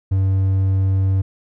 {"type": "tone", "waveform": "triangle", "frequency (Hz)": 95.9, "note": "G2", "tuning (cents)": -37, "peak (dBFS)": -12, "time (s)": [0.11, 1.22], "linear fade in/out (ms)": 10, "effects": []}